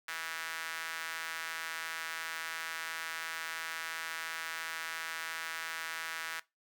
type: tone with high-pass filter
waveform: sawtooth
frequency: 162.9 Hz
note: E3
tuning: 20 cents flat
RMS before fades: -40 dBFS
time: 0.08-6.4 s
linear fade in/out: 5 ms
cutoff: 1600 Hz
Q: 2.1
effects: noise-tail reverb RT60 0.2 s tail -19 dB re dry

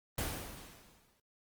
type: noise with exponential decay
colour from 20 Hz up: pink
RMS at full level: -34 dBFS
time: 0.18-1.2 s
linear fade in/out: 2 ms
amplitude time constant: 220 ms
effects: Opus 24 kbps

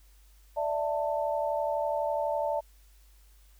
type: chord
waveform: sine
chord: D suspended second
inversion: none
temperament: equal with one note detuned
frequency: 587.3 / 659.3 / 889.7 Hz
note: D5 / E5 / A5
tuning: 0 / 0 / +19 cents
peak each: -30 / -32 / -32 dBFS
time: 0.56-2.61 s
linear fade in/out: 20 ms
effects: added 50 Hz sine -55 dBFS peak until 3.59 s + white hiss -65 dBFS RMS until 3.59 s

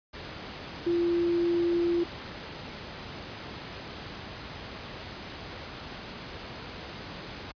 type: tone in noise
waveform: sine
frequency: 343.8 Hz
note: F4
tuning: 27 cents flat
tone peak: -23 dBFS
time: 0.86-2.04 s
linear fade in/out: 10 ms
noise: pink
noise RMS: -40 dBFS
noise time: 0.13-7.52 s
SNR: +14 dB
effects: high-pass 60 Hz 12 dB/octave + resampled to 11025 Hz

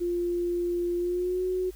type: tone with pitch glide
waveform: sine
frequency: 349.2 to 368.3 Hz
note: F4 to F#4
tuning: 0 to -8 cents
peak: -25 dBFS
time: 0-1.71 s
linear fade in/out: 20 ms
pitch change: +92 cents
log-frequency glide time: 0.97-1.44 s
effects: added 51 Hz sine -45 dBFS peak until 1.75 s + white hiss -56 dBFS RMS until 1.75 s

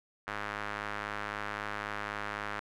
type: tone with band-pass filter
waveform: square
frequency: 51.91 Hz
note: G#1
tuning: in tune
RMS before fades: -38 dBFS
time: 0.27-2.6 s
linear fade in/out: 5 ms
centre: 1500 Hz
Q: 1.7
effects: none

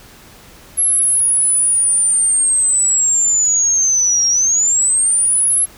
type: linear two-way sweep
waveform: sine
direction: down then up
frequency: 11175 to 5588 to 11175 Hz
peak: -11 dBFS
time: 0.77-5.66 s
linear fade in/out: 20 ms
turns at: 4.28 s
effects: pink hiss -42 dBFS RMS until 5.77 s

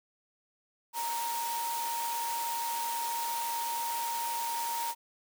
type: tone in noise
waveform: sine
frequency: 932.3 Hz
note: A#5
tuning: in tune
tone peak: -32 dBFS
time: 0.93-4.95 s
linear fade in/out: 50 ms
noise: white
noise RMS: -38 dBFS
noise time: 0.93-4.95 s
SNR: +3 dB
effects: high-pass 400 Hz 12 dB/octave

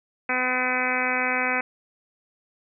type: harmonic tone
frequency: 253.2 Hz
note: B3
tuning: 43 cents sharp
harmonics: 1 / 2 / 3 / 4 / 5 / 6 / 7 / 8 / 9 / 10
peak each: -33 / -32 / -31 / -33 / -33 / -29 / -33 / -29 / -29 / -31 dBFS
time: 0.29-1.61 s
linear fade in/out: 5 ms
effects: none

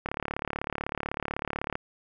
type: click train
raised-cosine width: 0.5 ms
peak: -15 dBFS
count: 62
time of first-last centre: 0.06-1.754 s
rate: 36 Hz
effects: none

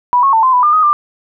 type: tone with pitch steps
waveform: sine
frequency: 982 / 1095 / 894 / 1035 / 992 / 1203 / 1253 / 1191 Hz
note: B5 / C#6 / A5 / C6 / B5 / D6 / D#6 / D6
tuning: -10 / -22 / +27 / -19 / +7 / +41 / +12 / +24 cents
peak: -7 dBFS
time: 0.13-0.93 s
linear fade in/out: 0 ms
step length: 100 ms
effects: none

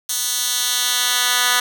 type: tone with high-pass filter sweep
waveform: 10% pulse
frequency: 246.7 Hz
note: B3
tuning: 2 cents flat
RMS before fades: -19 dBFS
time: 0.09-1.6 s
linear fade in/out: 5 ms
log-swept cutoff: 5800 to 1800 Hz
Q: 0.91
effects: none

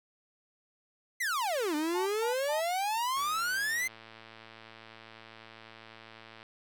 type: exponential two-way sweep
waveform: 45% pulse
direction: down then up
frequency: 2103 to 293.7 to 2103 Hz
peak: -29 dBFS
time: 1.2-3.88 s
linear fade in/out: 10 ms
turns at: 1.75 s
type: tone bursts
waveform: sine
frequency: 880 Hz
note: A5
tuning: in tune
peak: -33 dBFS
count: 3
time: 1.94-2.61 s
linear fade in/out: 20 ms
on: 130 ms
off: 140 ms
type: click train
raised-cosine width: 0.3 ms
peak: -33 dBFS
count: 366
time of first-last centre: 3.17-6.429 s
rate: 112 Hz
effects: none

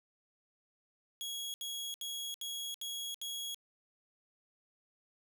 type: tone bursts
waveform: sawtooth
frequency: 3322 Hz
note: G#7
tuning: in tune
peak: -35 dBFS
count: 6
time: 1.21-3.545 s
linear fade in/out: 0 ms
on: 330 ms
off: 71 ms
effects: none

